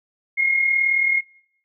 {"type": "tone with amplitude modulation", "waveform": "sine", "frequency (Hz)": 2147, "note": "C7", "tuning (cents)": 44, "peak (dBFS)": -14, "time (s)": [0.37, 1.21], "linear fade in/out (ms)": 20, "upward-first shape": "sine", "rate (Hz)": 38.7, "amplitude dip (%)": 50, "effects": ["noise-tail reverb RT60 0.7 s tail -22 dB re dry"]}